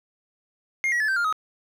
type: tone with pitch steps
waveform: triangle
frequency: 2128 / 1917.9 / 1728.5 / 1557.8 / 1404 / 1265.3 Hz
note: C7 / A#6 / A6 / G6 / F6 / D#6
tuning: +29 / +49 / -31 / -11 / +9 / +29 cents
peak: -19 dBFS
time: 0.84-1.326 s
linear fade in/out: 0 ms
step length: 81 ms
effects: none